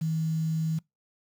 sine tone with quantisation, 160 Hz, D#3, 49 cents sharp, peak -25 dBFS, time 0.01-0.79 s, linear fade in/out 10 ms, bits 8, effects noise-tail reverb RT60 0.2 s tail -25 dB re dry

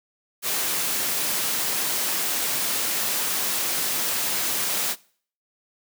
white noise, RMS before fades -25 dBFS, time 0.42-4.96 s, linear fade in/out 50 ms, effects noise-tail reverb RT60 0.5 s tail -22 dB re dry + high-pass 150 Hz 12 dB/octave

